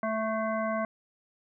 harmonic tone with a mistuned harmonic, 220 Hz, A3, in tune, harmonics 1 / 3 / 5 / 7 / 9, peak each -33 / -30 / -34 / -39 / -42 dBFS, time 0.03-0.85 s, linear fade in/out 2 ms, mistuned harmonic 9, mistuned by +55 cents, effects none

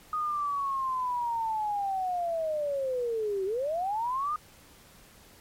sine linear two-way sweep, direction down then up, 1244.5 to 373.7 to 1244.5 Hz, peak -27 dBFS, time 0.13-4.36 s, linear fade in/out 2 ms, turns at 3.45 s, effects pink hiss -55 dBFS RMS until 5.4 s + MP3 64 kbps

